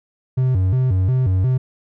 triangle tone with vibrato, 109.7 Hz, A2, 5 cents flat, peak -12 dBFS, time 0.37-1.58 s, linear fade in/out 10 ms, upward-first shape square, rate 2.8 Hz, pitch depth 280 cents each way, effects none

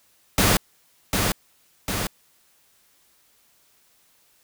pink noise with echo, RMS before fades -18 dBFS, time 0.38-0.57 s, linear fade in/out 2 ms, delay 750 ms, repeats 2, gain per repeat -4 dB, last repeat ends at 2.07 s, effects white hiss -61 dBFS RMS until 4.43 s

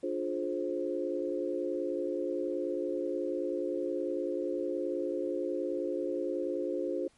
sine chord, D half-diminished seventh, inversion none, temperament just, 293.7 / 352.4 / 422.9 / 528.6 Hz, D4 / F4 / Ab4 / C5, 0 / +16 / +31 / +18 cents, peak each -37 / -34 / -38 / -35 dBFS, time 0.03-7.08 s, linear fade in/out 5 ms, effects pink hiss -66 dBFS RMS until 7.17 s + MP3 48 kbps

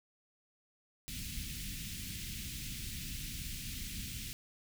pink band-stop noise, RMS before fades -42 dBFS, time 1.08-4.33 s, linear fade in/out 0 ms, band 230 to 2300 Hz, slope 24 dB/octave, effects none

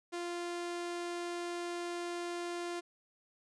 sawtooth tone, 347.6 Hz, F4, 8 cents flat, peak -33 dBFS, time 0.12-2.81 s, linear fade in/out 20 ms, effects resampled to 22050 Hz

